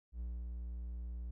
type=tone with ADSR envelope; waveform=triangle; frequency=59.4 Hz; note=A#1; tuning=33 cents sharp; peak=-36 dBFS; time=0.12-1.31 s; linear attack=81 ms; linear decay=240 ms; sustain=-2 dB; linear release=4 ms; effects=none